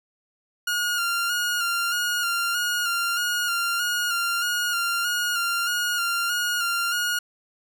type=tone with vibrato; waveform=sawtooth; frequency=1414 Hz; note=F6; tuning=21 cents sharp; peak=-19 dBFS; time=0.67-7.19 s; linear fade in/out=5 ms; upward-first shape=square; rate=1.6 Hz; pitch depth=30 cents each way; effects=none